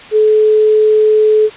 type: tone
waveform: sine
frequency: 430 Hz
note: A4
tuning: 40 cents flat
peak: -6 dBFS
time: 0.11-1.5 s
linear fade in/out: 50 ms
effects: white hiss -33 dBFS RMS until 1.56 s + resampled to 8000 Hz